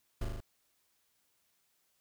brown noise with echo, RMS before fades -34 dBFS, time 0.21-0.25 s, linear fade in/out 5 ms, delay 39 ms, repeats 4, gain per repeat -2 dB, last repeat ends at 0.406 s, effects white hiss -75 dBFS RMS until 2 s

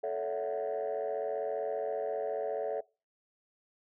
sine chord, F# minor seventh, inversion first, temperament equal with one note detuned, 440 / 564.4 / 659.3 / 740 Hz, A4 / C#5 / E5 / F#5, 0 / +31 / 0 / 0 cents, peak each -34 / -35 / -35 / -39 dBFS, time 0.03-2.81 s, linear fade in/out 10 ms, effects noise-tail reverb RT60 0.3 s tail -23 dB re dry + tanh soft clip ceiling -26 dBFS

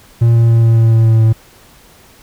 triangle tone with pitch steps, 116.54 / 115.8 / 115.07 / 114.34 / 113.62 / 112.9 / 112.18 / 111.47 Hz, A#2 / A#2 / A#2 / A#2 / A#2 / A2 / A2 / A2, 0 / -11 / -22 / -33 / -44 / +45 / +34 / +23 cents, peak -4 dBFS, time 0.21-1.33 s, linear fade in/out 10 ms, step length 140 ms, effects pink hiss -44 dBFS RMS until 2.22 s

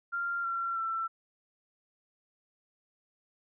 sine tone with pitch steps, 1390 / 1364.5 / 1339.6 Hz, F6 / F6 / E6, -9 / -41 / +27 cents, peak -30 dBFS, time 0.12-1.08 s, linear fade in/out 20 ms, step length 320 ms, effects none

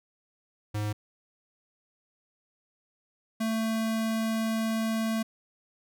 square tone pair in turn, 105.2 / 222.9 Hz, G#2 / A3, +23 / +23 cents, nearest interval octave + minor second, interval 1300 cents, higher second, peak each -29 / -27 dBFS, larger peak second, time 0.74-0.93 / 3.4-5.23 s, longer second, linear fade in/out 10 ms, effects none

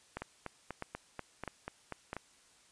two click trains, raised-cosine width 0.5 ms, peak -23 / -24 dBFS, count 4 / 9, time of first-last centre 0.17-2.131 / 0.22-2.166 s, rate 1.53 / 4.11 Hz, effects white hiss -64 dBFS RMS until 2.71 s + resampled to 22050 Hz

